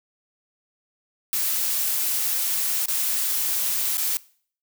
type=noise with dropouts; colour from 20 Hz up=blue; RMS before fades=-24 dBFS; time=1.33-4.17 s; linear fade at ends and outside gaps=0 ms; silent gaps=2.858-2.883 / 3.971-3.981 s; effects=noise-tail reverb RT60 0.5 s tail -21 dB re dry